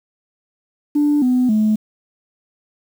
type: tone with pitch steps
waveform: sine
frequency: 293.7 / 251.3 / 215 Hz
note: D4 / B3 / A3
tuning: 0 / +30 / -40 cents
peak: -11 dBFS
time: 0.95-1.76 s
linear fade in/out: 10 ms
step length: 270 ms
effects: tanh soft clip ceiling -9 dBFS + 7-bit